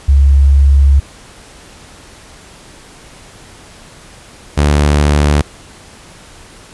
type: tone pair in turn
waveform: sine / sawtooth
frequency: 69.3 / 73.42 Hz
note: C#2 / D2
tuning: 0 / 0 cents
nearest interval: minor second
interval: 100 cents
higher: second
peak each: -4 dBFS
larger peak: neither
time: 0.08-1 / 4.57-5.42 s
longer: first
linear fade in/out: 10 ms
effects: pink hiss -38 dBFS RMS until 6.73 s + resampled to 24000 Hz